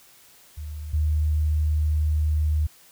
sine tone pair in turn, 75.7 / 76.49 Hz, D#2 / D#2, -47 / -29 cents, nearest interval unison, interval 18 cents, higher second, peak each -31 / -19 dBFS, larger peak second, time 0.57-0.93 / 0.93-2.67 s, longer second, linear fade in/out 10 ms, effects white hiss -53 dBFS RMS until 2.91 s

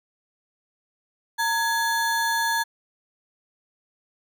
square ring-modulated tone, 1295 Hz, E6, 31 cents flat, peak -19 dBFS, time 1.38-2.64 s, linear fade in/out 20 ms, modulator 380 Hz, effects none

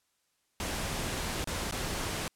pink noise with dropouts, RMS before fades -34 dBFS, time 0.6-2.28 s, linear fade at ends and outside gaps 1 ms, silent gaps 1.443-1.473 / 1.711-1.723 s, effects white hiss -75 dBFS RMS until 2.35 s + low-pass 11000 Hz 12 dB/octave

